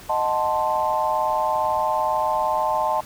sine chord, D# diminished seventh, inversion none, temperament equal, 622.3 / 740 / 880 / 1046.5 Hz, D#5 / F#5 / A5 / C6, 0 / 0 / 0 / 0 cents, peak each -25 / -28 / -22 / -26 dBFS, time 0.09-3.01 s, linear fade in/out 10 ms, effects pink hiss -43 dBFS RMS until 3.05 s

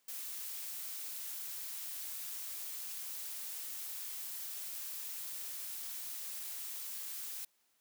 blue noise, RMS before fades -43 dBFS, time 0.08-7.45 s, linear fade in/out 5 ms, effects white hiss -75 dBFS RMS until 7.8 s + high-pass 150 Hz 12 dB/octave

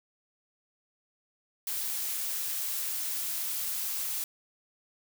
blue noise, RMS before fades -33 dBFS, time 1.67-4.24 s, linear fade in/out 2 ms, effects none

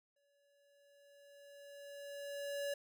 square tone with exponential growth, 568 Hz, C#5, 42 cents sharp, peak -37 dBFS, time 0.16-2.74 s, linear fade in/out 5 ms, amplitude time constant 560 ms, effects none

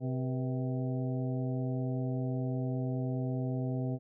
harmonic tone with a mistuned harmonic, 129.3 Hz, C3, 20 cents flat, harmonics 1 / 2 / 3 / 4 / 5 / 6, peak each -32 / -36 / -43 / -44 / -44 / -51 dBFS, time 0-3.99 s, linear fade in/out 50 ms, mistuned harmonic 4, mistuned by -100 cents, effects none

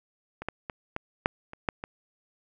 clicks, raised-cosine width 0.5 ms, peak -22 / -15 / -19 / -16 / -7 / -26 / -10 / -20 dBFS, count 8, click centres 0.42 / 0.486 / 0.698 / 0.964 / 1.259 / 1.534 / 1.688 / 1.839 s, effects none

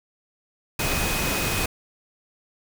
sine tone in noise, 2511 Hz, D#7, 15 cents sharp, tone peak -31 dBFS, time 0.79-1.66 s, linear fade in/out 5 ms, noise pink, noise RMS -25 dBFS, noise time 0.79-1.66 s, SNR -9 dB, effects none

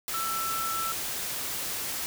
sine tone in noise, 1330 Hz, E6, 15 cents sharp, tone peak -30 dBFS, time 0.14-0.92 s, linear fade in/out 0 ms, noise white, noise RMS -33 dBFS, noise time 0.08-2.06 s, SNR 0 dB, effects none

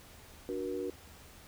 sine chord, D augmented, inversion none, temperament equal with one note detuned, 293.7 / 370 / 476 Hz, D4 / F#4 / A#4, 0 / 0 / +36 cents, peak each -40 / -37 / -38 dBFS, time 0.49-0.9 s, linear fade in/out 0 ms, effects added 77 Hz sine -59 dBFS peak until 1.47 s + pink hiss -55 dBFS RMS until 1.47 s

